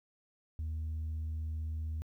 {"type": "tone", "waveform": "sine", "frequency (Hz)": 78.9, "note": "D#2", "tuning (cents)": 25, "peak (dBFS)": -32, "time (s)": [0.59, 2.02], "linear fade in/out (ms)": 0, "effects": ["tanh soft clip ceiling -33 dBFS", "12-bit"]}